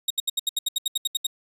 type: tone bursts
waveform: sawtooth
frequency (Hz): 3758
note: A#7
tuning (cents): +13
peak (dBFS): -18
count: 13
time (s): 0.08-1.268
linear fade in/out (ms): 5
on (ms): 24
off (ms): 73
effects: resampled to 32000 Hz